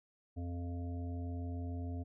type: harmonic tone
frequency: 86.9 Hz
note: F2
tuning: 8 cents flat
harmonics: 1 / 3 / 5 / 7 / 8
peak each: -38 / -44 / -54 / -57 / -54 dBFS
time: 0.36-2.04 s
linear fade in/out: 20 ms
effects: none